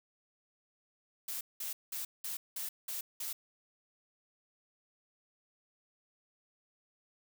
blue noise bursts, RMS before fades -39 dBFS, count 7, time 1.28-3.33 s, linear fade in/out 5 ms, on 130 ms, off 190 ms, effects none

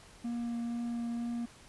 triangle tone with vibrato, 235.7 Hz, A#3, 19 cents sharp, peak -31 dBFS, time 0.24-1.46 s, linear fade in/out 10 ms, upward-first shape triangle, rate 2.1 Hz, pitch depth 10 cents each way, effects pink hiss -56 dBFS RMS until 1.68 s + resampled to 24000 Hz

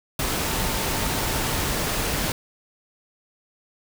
sine tone in noise, 897 Hz, A5, 33 cents sharp, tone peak -36 dBFS, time 0.46-1.61 s, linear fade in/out 2 ms, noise pink, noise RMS -25 dBFS, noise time 0.19-2.32 s, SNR -14 dB, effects none

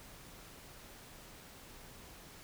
silence, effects pink hiss -54 dBFS RMS until 2.43 s

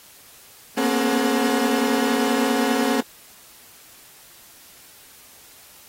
35% pulse tone cluster, 233.7 / 244 / 268.7 / 424.2 / 731 Hz, A#3 / B3 / C4 / G#4 / F#5, +5 / -21 / +46 / +37 / -21 cents, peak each -23 / -26 / -21 / -24 / -27 dBFS, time 0.77-3.01 s, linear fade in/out 10 ms, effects white hiss -48 dBFS RMS until 5.88 s + AAC 48 kbps

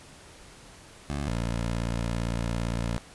15% pulse tone pair in turn, 71.1 / 57.66 Hz, C#2 / A#1, +45 / -18 cents, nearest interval major third, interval 363 cents, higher first, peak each -23 / -21 dBFS, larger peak second, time 1.1-1.28 / 1.28-2.98 s, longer second, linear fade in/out 0 ms, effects pink hiss -50 dBFS RMS until 3.14 s + resampled to 24000 Hz

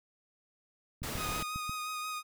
click train, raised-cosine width 5 ms, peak -28 dBFS, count 6, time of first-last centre 1.02-1.695 s, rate 7.41 Hz
pink noise, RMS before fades -38 dBFS, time 1.03-1.43 s, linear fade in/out 5 ms
sawtooth tone with vibrato, 1244.5 Hz, D#6, in tune, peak -32 dBFS, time 1.16-2.23 s, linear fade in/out 50 ms, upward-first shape sine, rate 5.7 Hz, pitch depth 19 cents each way
effects none

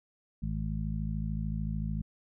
harmonic tone, 53.5 Hz, A1, 48 cents flat, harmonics 1 / 2 / 3 / 4, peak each -34 / -39 / -35 / -38 dBFS, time 0.42-2.02 s, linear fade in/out 10 ms, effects none

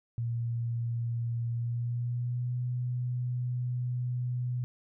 sine tone with pitch glide, 117.4 to 123.74 Hz, A#2 to B2, +13 to +4 cents, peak -29 dBFS, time 0.18-4.64 s, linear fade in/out 0 ms, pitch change +91 cents, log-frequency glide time 1.49-2.57 s, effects none

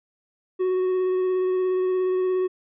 triangle tone with vibrato, 370 Hz, F#4, in tune, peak -18 dBFS, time 0.59-2.48 s, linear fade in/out 20 ms, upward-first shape sine, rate 17 Hz, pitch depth 13 cents each way, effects resampled to 8000 Hz

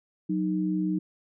sine tone pair together, 184.33 / 310 Hz, F#3 / D#4, -6 / -6 cents, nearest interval major sixth, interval 900 cents, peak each -27 dBFS, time 0.29-0.99 s, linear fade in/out 10 ms, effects none

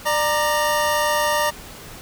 25% pulse tone pair together, 595.8 / 932.3 Hz, D5 / A#5, +25 / 0 cents, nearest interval minor sixth, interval 775 cents, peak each -17 dBFS, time 0.05-1.51 s, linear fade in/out 20 ms, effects pink hiss -39 dBFS RMS until 2.01 s

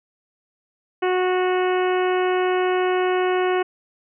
harmonic tone, 366.9 Hz, F#4, 15 cents flat, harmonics 1 / 2 / 3 / 4 / 5 / 6 / 7 / 8, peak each -19 / -25 / -29 / -31 / -33 / -35 / -36 / -37 dBFS, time 1.02-3.63 s, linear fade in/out 10 ms, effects none

